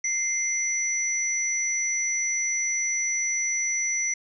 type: tone pair together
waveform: sine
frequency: 2093 / 5920 Hz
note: C7 / F#8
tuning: 0 / 0 cents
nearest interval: octave + tritone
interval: 1800 cents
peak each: -28 / -25 dBFS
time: 0.04-4.14 s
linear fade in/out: 5 ms
effects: none